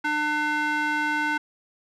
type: tone with band-pass filter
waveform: square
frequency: 300 Hz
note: D4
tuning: 37 cents sharp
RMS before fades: -25 dBFS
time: 0.04-1.38 s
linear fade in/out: 10 ms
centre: 1500 Hz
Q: 1.9
effects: none